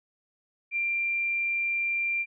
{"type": "tone", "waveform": "sine", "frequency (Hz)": 2374, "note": "D7", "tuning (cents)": 18, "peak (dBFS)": -25, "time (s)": [0.71, 2.26], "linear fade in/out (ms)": 50, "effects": []}